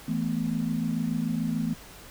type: chord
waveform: sine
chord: E suspended fourth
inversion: none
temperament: equal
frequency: 164.81 / 220 / 246.9 Hz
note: E3 / A3 / B3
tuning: 0 / 0 / 0 cents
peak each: -30 / -29 / -30 dBFS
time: 0.08-1.74 s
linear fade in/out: 5 ms
effects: pink hiss -47 dBFS RMS until 2.1 s

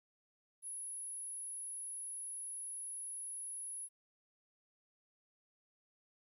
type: tone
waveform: sine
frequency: 10530 Hz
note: E9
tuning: 3 cents flat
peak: -40 dBFS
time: 0.62-3.89 s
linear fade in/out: 50 ms
effects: tanh soft clip ceiling -40 dBFS + 13-bit

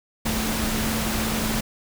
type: tone in noise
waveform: sine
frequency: 220 Hz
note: A3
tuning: in tune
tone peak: -27 dBFS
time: 0.25-1.61 s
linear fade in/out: 10 ms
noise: pink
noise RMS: -26 dBFS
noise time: 0.25-1.61 s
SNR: -4 dB
effects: none

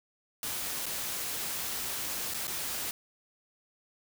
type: noise with dropouts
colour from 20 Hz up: white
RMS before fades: -35 dBFS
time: 0.43-2.91 s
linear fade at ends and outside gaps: 1 ms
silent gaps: 0.858-0.864 / 2.338-2.344 / 2.47-2.478 s
effects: none

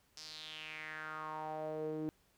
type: tone with band-pass filter sweep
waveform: sawtooth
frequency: 155.56 Hz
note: D#3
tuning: in tune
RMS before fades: -43 dBFS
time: 0.17-2.09 s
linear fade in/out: 0 ms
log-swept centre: 5400 to 330 Hz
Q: 4.5
effects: pink hiss -72 dBFS RMS until 2.37 s

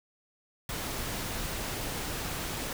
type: noise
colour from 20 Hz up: pink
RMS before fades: -35 dBFS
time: 0.69-2.73 s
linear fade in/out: 2 ms
effects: none

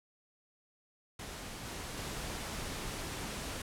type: noise with level steps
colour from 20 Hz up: pink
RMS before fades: -44 / -42 / -40 dBFS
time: 1.19-3.62 s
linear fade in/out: 5 ms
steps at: 1.65 / 1.97 s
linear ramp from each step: 10 ms
effects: low-pass 11000 Hz 12 dB/octave

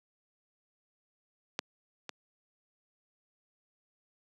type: clicks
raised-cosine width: 0.2 ms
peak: -13 / -21 dBFS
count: 2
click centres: 1.591 / 2.093 s
effects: high-pass 200 Hz 12 dB/octave

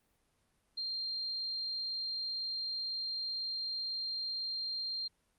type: tone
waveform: sine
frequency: 4186 Hz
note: C8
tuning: in tune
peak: -35 dBFS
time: 0.77-5.08 s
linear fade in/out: 10 ms
effects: pink hiss -75 dBFS RMS until 5.38 s + Opus 32 kbps

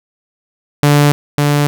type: tone with echo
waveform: sawtooth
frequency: 145.7 Hz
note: D3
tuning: 13 cents flat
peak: -3 dBFS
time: 0.83-1.12 s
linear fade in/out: 0 ms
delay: 550 ms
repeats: 1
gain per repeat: -3 dB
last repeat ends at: 1.67 s
effects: none

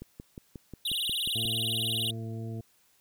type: click train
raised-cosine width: 3 ms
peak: -28 dBFS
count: 9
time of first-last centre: 0.02-1.454 s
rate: 5.58 Hz
type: tone with vibrato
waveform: square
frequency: 3328 Hz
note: G#7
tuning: 3 cents sharp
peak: -29 dBFS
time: 0.85-2.11 s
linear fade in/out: 5 ms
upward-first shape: sine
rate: 20 Hz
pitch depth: 300 cents each way
type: harmonic tone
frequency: 112.9 Hz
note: A2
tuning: 45 cents sharp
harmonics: 1 / 2 / 3 / 4 / 6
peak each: -35 / -41 / -45 / -47 / -51 dBFS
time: 1.35-2.61 s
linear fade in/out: 5 ms
effects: white hiss -66 dBFS RMS until 3 s

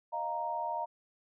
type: chord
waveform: sine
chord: Eb suspended second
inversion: none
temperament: equal with one note detuned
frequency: 617.2 / 698.5 / 932.3 Hz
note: Eb5 / F5 / Bb5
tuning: -14 / 0 / 0 cents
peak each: -40 / -38 / -34 dBFS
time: 0.12-0.86 s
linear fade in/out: 20 ms
effects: none

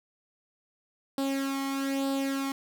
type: tone with flanger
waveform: sawtooth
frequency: 272.9 Hz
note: C#4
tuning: 27 cents flat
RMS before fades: -30 dBFS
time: 1.18-2.52 s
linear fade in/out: 2 ms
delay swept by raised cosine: 0.23 to 0.95 ms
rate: 1.1 Hz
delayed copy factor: +0.65
effects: none

